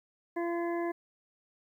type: harmonic tone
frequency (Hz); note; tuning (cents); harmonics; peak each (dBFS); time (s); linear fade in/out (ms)
341.7; F4; -38; 1 / 2 / 3 / 5 / 6; -31 / -37 / -41 / -45 / -47; 0.36-0.92; 10
effects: 11-bit